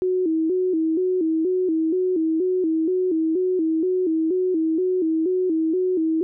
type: tone with vibrato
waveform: sine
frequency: 343.7 Hz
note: F4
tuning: 28 cents flat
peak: -18 dBFS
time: 0.02-6.23 s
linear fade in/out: 0 ms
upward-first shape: square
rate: 2.1 Hz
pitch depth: 120 cents each way
effects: none